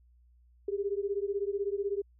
sine beating tone pair, 394.6 / 410.6 Hz, G4 / G#4, +11 / -20 cents, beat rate 16 Hz, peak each -32 / -33 dBFS, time 0.68-2.02 s, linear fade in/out 5 ms, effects added 60 Hz sine -59 dBFS peak until 2.19 s

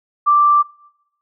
sine tone, 1174.7 Hz, D6, in tune, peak -9 dBFS, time 0.26-0.63 s, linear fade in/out 20 ms, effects noise-tail reverb RT60 0.9 s tail -24 dB re dry

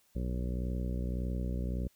harmonic tone, 61.74 Hz, B1, in tune, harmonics 1 / 2 / 3 / 4 / 5 / 6 / 7 / 8 / 9, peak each -33 / -40 / -39 / -44 / -48 / -50 / -50 / -52 / -50 dBFS, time 0.15-1.88 s, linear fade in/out 10 ms, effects white hiss -69 dBFS RMS until 1.95 s

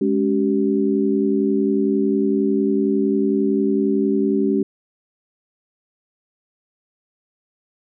sine tone cluster, 209.3 / 280.3 / 384.5 Hz, G#3 / C#4 / G4, +14 / +19 / -33 cents, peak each -20 dBFS, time 0.01-4.63 s, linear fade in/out 5 ms, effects none

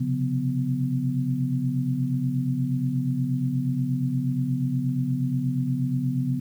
sine tone cluster, 128 / 136.4 / 178.3 / 249.2 Hz, C3 / C#3 / F3 / B3, -38 / -28 / +36 / +16 cents, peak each -31 / -25 / -33 / -27 dBFS, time 0-6.4 s, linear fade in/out 10 ms, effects 9-bit

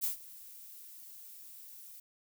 violet noise with ADSR envelope, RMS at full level -31 dBFS, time 0.01-2 s, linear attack 31 ms, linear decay 120 ms, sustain -20 dB, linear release 5 ms, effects none

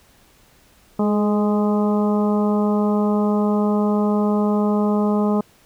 harmonic tone with a mistuned harmonic, 207.7 Hz, G#3, in tune, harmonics 1 / 2 / 3 / 4 / 5 / 6, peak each -17 / -23 / -27 / -29 / -31 / -33 dBFS, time 0.99-5.41 s, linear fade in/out 5 ms, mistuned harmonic 2, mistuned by +25 cents, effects pink hiss -54 dBFS RMS until 5.65 s

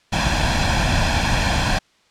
pink noise with comb filter, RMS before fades -18 dBFS, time 0.12-1.79 s, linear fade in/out 10 ms, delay 1.2 ms, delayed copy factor +0.7, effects white hiss -58 dBFS RMS until 2.1 s + low-pass 5000 Hz 12 dB/octave

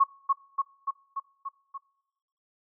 sine tone with echo, 1100 Hz, C#6, 14 cents flat, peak -16 dBFS, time 0-0.04 s, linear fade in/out 10 ms, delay 290 ms, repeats 6, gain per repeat -3 dB, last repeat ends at 1.78 s, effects noise-tail reverb RT60 1.0 s tail -24 dB re dry

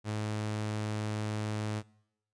sawtooth tone, 106.7 Hz, G#2, 47 cents sharp, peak -28 dBFS, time 0.04-1.83 s, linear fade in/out 50 ms, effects noise-tail reverb RT60 0.8 s tail -23 dB re dry + resampled to 22050 Hz

